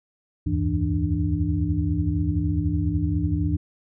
sine tone cluster, 74.7 / 85.1 / 98.7 / 163.7 / 296.2 Hz, D2 / F2 / G2 / E3 / D4, +30 / -44 / +12 / -12 / +15 cents, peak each -27 dBFS, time 0.46-3.57 s, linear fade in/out 10 ms, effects none

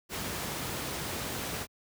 pink noise, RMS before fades -35 dBFS, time 0.09-1.67 s, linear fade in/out 50 ms, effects high-pass 80 Hz 12 dB/octave

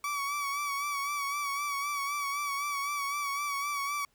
30% pulse tone with vibrato, 1139 Hz, C#6, 47 cents sharp, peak -28 dBFS, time 0.04-4.05 s, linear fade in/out 2 ms, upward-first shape sine, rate 3.9 Hz, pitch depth 44 cents each way, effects pink hiss -70 dBFS RMS until 4.14 s

